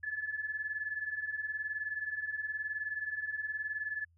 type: beating tone pair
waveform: sine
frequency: 1709 / 1728 Hz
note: G#6 / A6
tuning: +49 / -32 cents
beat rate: 19 Hz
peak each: -40 / -36 dBFS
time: 0.03-4.05 s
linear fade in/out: 10 ms
effects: added 84 Hz sine -64 dBFS peak until 4.17 s